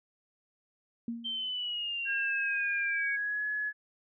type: tone with exponential decay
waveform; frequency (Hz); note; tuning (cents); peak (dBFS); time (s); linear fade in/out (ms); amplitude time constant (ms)
sine; 233.1; A#3; 0; -30; 1.08-1.52; 2; 95
type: linear sweep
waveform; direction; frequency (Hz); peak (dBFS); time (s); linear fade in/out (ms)
sine; down; 3136 to 2217; -32; 1.24-3.17; 20
type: tone with pitch glide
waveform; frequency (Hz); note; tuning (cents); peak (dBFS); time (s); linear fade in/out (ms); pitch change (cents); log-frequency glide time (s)
sine; 1617 to 1696.4; G#6 to G#6; -47 to +36; -30; 2.05-3.73; 50; +83; 2.88-3.45
effects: none